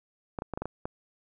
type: clicks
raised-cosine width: 1 ms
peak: -19 dBFS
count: 7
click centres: 0.388 / 0.421 / 0.537 / 0.575 / 0.62 / 0.656 / 0.855 s
effects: none